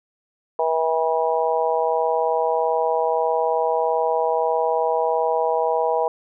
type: harmonic tone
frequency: 161.6 Hz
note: E3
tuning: 34 cents flat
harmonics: 3 / 4 / 5 / 6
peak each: -22 / -23 / -24 / -25 dBFS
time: 0.59-6.08 s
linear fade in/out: 2 ms
effects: none